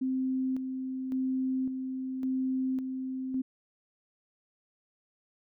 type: tone with tremolo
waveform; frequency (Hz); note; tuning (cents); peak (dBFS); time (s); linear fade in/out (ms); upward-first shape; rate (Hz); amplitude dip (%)
sine; 260.7; C4; -6; -27; 0.01-3.42; 10; square; 0.9; 45
effects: none